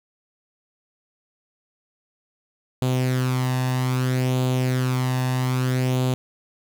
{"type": "tone with flanger", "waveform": "sawtooth", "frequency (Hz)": 128, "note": "C3", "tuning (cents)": -38, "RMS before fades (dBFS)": -22, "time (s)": [2.82, 6.14], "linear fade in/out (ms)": 0, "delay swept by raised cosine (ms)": [0.27, 1.12], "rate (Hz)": 0.62, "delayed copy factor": 0.55, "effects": []}